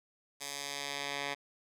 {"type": "tone with band-pass filter sweep", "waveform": "10% pulse", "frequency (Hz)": 141.6, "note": "C#3", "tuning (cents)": 37, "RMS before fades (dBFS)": -39, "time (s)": [0.4, 1.35], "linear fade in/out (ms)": 20, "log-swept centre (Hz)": [7300, 2400], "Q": 0.81, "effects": []}